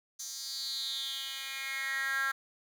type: tone with high-pass filter sweep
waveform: 10% pulse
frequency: 270.1 Hz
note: C#4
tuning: 45 cents flat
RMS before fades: -36 dBFS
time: 0.19-2.32 s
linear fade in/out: 10 ms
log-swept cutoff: 5900 to 1500 Hz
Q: 6.2
effects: none